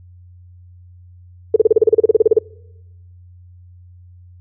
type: tone bursts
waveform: sine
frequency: 440 Hz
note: A4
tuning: in tune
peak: -5 dBFS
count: 16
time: 1.54-2.387 s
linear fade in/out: 5 ms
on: 22 ms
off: 33 ms
effects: noise-tail reverb RT60 1.0 s tail -26 dB re dry + added 89 Hz sine -40 dBFS peak until 4.4 s